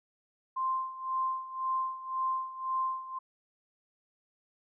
sine tone with tremolo, 1046.5 Hz, C6, in tune, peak -27 dBFS, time 0.56-3.19 s, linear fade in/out 10 ms, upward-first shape sine, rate 1.9 Hz, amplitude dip 80%, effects none

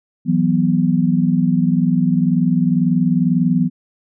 sine chord, E suspended second, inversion none, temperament equal, 164.81 / 185 / 246.9 Hz, E3 / F#3 / B3, 0 / 0 / 0 cents, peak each -17 dBFS, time 0.25-3.7 s, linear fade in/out 50 ms, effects none

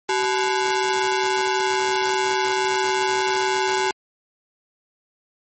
sawtooth ring-modulated tone, 622.3 Hz, D#5, in tune, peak -12 dBFS, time 0.09-3.91 s, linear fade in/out 2 ms, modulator 242 Hz, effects MP3 32 kbps

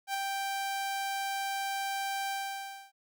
sawtooth tone with ADSR envelope, 785 Hz, G5, 2 cents sharp, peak -25 dBFS, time 0.07-2.92 s, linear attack 73 ms, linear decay 3 ms, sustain -3 dB, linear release 620 ms, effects none

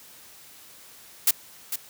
blue noise with echo, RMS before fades -18 dBFS, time 1.27-1.31 s, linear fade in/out 5 ms, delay 450 ms, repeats 1, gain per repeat -10 dB, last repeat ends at 1.76 s, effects white hiss -49 dBFS RMS until 1.89 s + high-pass 60 Hz 12 dB/octave

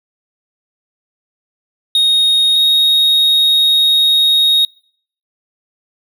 triangle tone pair in turn, 3729 / 3750 Hz, A#7 / A#7, 0 / +10 cents, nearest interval unison, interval 10 cents, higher second, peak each -7 dBFS, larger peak neither, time 1.95-2.56 / 2.56-4.65 s, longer second, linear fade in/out 2 ms, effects noise-tail reverb RT60 0.6 s tail -26 dB re dry

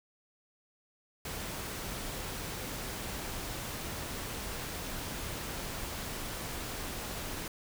pink noise, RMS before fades -39 dBFS, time 1.25-7.48 s, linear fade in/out 2 ms, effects none

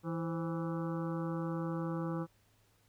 harmonic tone with a mistuned harmonic, 164.81 Hz, E3, in tune, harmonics 1 / 2 / 3 / 5 / 6 / 7 / 8 / 9, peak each -36 / -39 / -43 / -49 / -52 / -48 / -50 / -56 dBFS, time 0.03-2.27 s, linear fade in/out 50 ms, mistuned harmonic 3, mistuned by +77 cents, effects added 105 Hz sine -70 dBFS peak until 2.88 s + pink hiss -71 dBFS RMS until 2.88 s

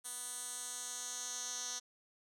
10% pulse tone with band-pass filter sweep, 246.9 Hz, B3, in tune, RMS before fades -43 dBFS, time 0.04-1.8 s, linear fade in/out 20 ms, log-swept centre 9300 to 5800 Hz, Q 3.2, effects none

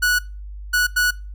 45% pulse tone bursts at uneven times, 1471 Hz, F#6, 11 cents flat, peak -15 dBFS, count 3, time 0.02-0.19 / 0.73-0.87 / 0.96-1.11 s, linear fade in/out 10 ms, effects noise-tail reverb RT60 0.3 s tail -22 dB re dry + added 50 Hz sine -31 dBFS peak until 1.34 s

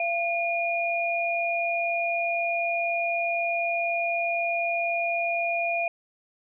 sine tone pair together, 683 / 2434 Hz, F5 / D#7, -39 / -39 cents, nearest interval octave + minor seventh, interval 2200 cents, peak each -26 / -27 dBFS, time 0-5.88 s, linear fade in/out 2 ms, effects none

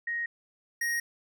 sine / square tone pair in turn, 1874 / 1874 Hz, A#6 / A#6, +9 / +9 cents, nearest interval unison, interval 0 cents, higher neither, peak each -29 / -28 dBFS, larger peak second, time 0.07-0.26 / 0.81-1 s, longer neither, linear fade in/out 5 ms, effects none

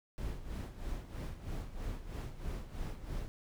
brown noise with tremolo, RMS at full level -38 dBFS, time 0.18-3.28 s, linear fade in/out 0 ms, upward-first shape sine, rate 3.1 Hz, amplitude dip 70%, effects none

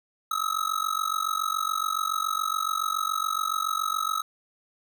square tone with amplitude modulation, 1283 Hz, E6, 47 cents flat, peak -22 dBFS, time 0.31-4.22 s, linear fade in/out 5 ms, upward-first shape sine, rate 47.1 Hz, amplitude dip 95%, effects none

